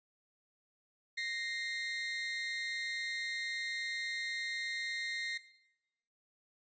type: tone pair together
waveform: 30% pulse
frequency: 1864.7 / 2093 Hz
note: A#6 / C7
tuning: 0 / 0 cents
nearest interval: major second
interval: 200 cents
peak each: -36 / -35 dBFS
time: 1.17-5.38 s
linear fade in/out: 10 ms
effects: noise-tail reverb RT60 0.9 s tail -17 dB re dry + resampled to 16000 Hz